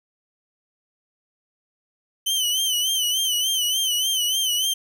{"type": "tone with vibrato", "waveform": "sawtooth", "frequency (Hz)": 3048, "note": "G7", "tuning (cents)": -49, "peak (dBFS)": -17, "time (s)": [2.26, 4.74], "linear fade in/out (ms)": 10, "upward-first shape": "sine", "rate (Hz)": 3.4, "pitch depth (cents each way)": 81, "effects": []}